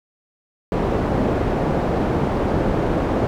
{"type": "low-pass noise", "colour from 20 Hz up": "white", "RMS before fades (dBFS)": -20, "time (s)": [0.72, 3.27], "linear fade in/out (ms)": 0, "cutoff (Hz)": 500, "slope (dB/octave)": 12, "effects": []}